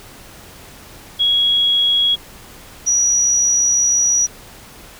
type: tone pair in turn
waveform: sine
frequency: 3322 / 5817 Hz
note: G#7 / F#8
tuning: 0 / -30 cents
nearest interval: minor seventh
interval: 970 cents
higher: second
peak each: -12 / -12 dBFS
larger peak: neither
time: 1.19-2.16 / 2.86-4.27 s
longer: second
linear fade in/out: 20 ms
effects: pink hiss -40 dBFS RMS until 4.99 s